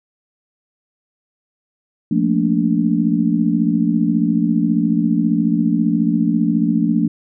sine chord, Bb major seventh, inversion second, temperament just, 174.81 / 218.5 / 233.1 / 291.4 Hz, F3 / A3 / Bb3 / D4, +2 / -12 / 0 / -13 cents, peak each -19 dBFS, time 2.11-7.08 s, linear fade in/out 5 ms, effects none

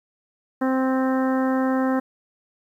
harmonic tone, 261.6 Hz, C4, in tune, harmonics 1 / 2 / 3 / 4 / 5 / 6 / 7, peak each -20 / -26 / -30 / -32 / -34 / -36 / -37 dBFS, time 0.61-2 s, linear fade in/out 10 ms, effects 9-bit

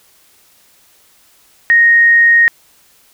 sine tone, 1864.7 Hz, A#6, in tune, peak -5 dBFS, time 1.7-2.48 s, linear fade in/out 0 ms, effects white hiss -50 dBFS RMS until 3.13 s

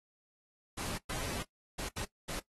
pink noise bursts at uneven times, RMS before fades -39 dBFS, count 5, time 0.77-0.98 / 1.09-1.43 / 1.78-1.89 / 1.96-2.05 / 2.28-2.4 s, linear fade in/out 10 ms, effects noise-tail reverb RT60 0.1 s tail -18 dB re dry + AAC 32 kbps

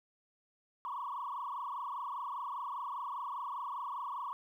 sine tone with frequency modulation, 1050 Hz, C6, 6 cents sharp, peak -36 dBFS, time 0.85-4.33 s, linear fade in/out 0 ms, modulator 25 Hz, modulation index 4.4, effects tanh soft clip ceiling -32 dBFS + 12-bit

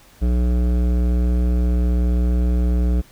triangle tone with hard clipping, 60.5 Hz, B1, 35 cents flat, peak -17 dBFS, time 0.21-3.02 s, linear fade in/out 20 ms, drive 18 dB, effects pink hiss -50 dBFS RMS until 3.11 s

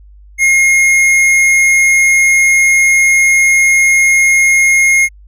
sine tone with tanh clipping, 2145 Hz, C7, 42 cents sharp, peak -8 dBFS, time 0.38-5.09 s, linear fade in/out 50 ms, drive 15 dB, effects added 50 Hz sine -36 dBFS peak until 5.27 s + resampled to 32000 Hz

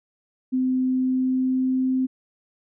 sine tone with pitch glide, 257.3 to 259.4 Hz, C4 to C4, -29 to -15 cents, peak -19 dBFS, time 0.52-2.07 s, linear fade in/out 20 ms, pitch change +14 cents, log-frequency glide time 0.85-1.92 s, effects none

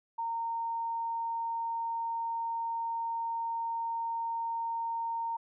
sine tone, 920 Hz, A#5, 23 cents flat, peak -31 dBFS, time 0.18-5.37 s, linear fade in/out 10 ms, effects none

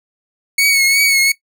sawtooth tone with vibrato, 2212 Hz, C#7, 4 cents flat, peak -7 dBFS, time 0.58-1.32 s, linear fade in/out 5 ms, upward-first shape triangle, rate 2.8 Hz, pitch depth 48 cents each way, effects noise-tail reverb RT60 0.1 s tail -18 dB re dry

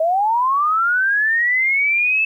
sine linear sweep, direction up, 622.3 to 2637 Hz, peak -14 dBFS, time 0-2.25 s, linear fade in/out 5 ms, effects 9-bit

